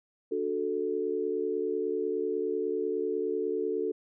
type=chord; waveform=sine; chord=D major; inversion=none; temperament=equal; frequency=293.7 / 370 / 440 Hz; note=D4 / F#4 / A4; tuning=0 / 0 / 0 cents; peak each=-36 / -32 / -30 dBFS; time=0.31-3.92 s; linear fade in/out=10 ms; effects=none